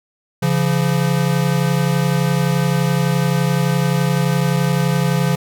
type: tone pair together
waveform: square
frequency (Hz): 139.5 / 171.21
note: C#3 / F3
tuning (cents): +11 / -34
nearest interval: major third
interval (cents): 355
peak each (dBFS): -18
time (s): 0.42-5.36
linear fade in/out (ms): 10
effects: none